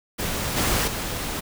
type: noise with level steps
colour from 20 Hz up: pink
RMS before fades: -27 / -22 / -29 dBFS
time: 0.18-1.41 s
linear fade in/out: 20 ms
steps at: 0.56 / 0.87 s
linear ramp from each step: 10 ms
effects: none

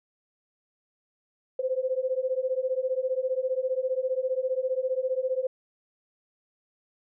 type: beating tone pair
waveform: sine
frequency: 510 / 525 Hz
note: C5 / C5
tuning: -44 / +6 cents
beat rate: 15 Hz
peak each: -28 dBFS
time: 1.59-5.47 s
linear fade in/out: 5 ms
effects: none

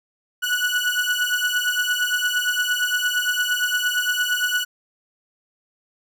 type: beating tone pair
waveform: 30% pulse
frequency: 1468 / 1476.7 Hz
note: F#6 / F#6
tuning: -14 / -4 cents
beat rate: 8.7 Hz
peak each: -20 dBFS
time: 0.42-4.65 s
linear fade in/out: 20 ms
effects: none

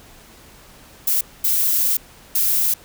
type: noise bursts at uneven times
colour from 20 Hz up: violet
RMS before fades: -18 dBFS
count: 3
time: 1.07-1.21 / 1.44-1.97 / 2.35-2.74 s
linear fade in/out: 5 ms
effects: pink hiss -46 dBFS RMS until 2.84 s

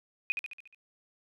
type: tone with echo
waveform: sine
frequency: 2489 Hz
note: D#7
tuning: in tune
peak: -25 dBFS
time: 0.3-0.32 s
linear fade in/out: 0 ms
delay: 71 ms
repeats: 6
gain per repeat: -5 dB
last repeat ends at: 0.746 s
effects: none

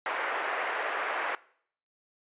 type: band-pass noise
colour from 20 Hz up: white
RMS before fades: -32 dBFS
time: 0.06-1.35 s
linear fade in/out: 0 ms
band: 440 to 2000 Hz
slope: 24 dB/octave
effects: noise-tail reverb RT60 0.6 s tail -21 dB re dry + resampled to 8000 Hz

